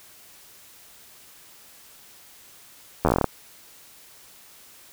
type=slowing click train; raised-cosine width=1 ms; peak=-5 dBFS; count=11; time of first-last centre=3.05-3.243 s; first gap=11 ms; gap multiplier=1.12; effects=white hiss -50 dBFS RMS until 4.92 s